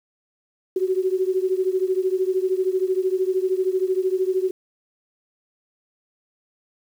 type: beating tone pair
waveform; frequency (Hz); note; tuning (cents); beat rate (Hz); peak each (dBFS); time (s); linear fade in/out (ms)
sine; 370 / 383; F#4 / G4; 0 / -40; 13; -21 / -23; 0.76-4.51; 5
effects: 8-bit